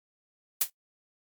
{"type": "noise with exponential decay", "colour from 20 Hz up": "blue", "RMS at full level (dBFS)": -18, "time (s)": [0.61, 0.7], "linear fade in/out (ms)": 5, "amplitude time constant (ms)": 19, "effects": ["noise-tail reverb RT60 0.1 s tail -17 dB re dry", "MP3 96 kbps"]}